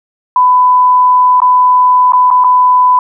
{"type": "tone with dropouts", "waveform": "sine", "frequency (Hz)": 1000, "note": "B5", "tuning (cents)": 21, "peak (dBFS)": -4, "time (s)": [0.36, 2.99], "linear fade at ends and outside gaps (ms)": 2, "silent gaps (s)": [[1.403, 1.418], [2.122, 2.133], [2.304, 2.311], [2.439, 2.444]], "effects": []}